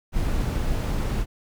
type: noise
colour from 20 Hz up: brown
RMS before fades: -24 dBFS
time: 0.12-1.26 s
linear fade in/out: 50 ms
effects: none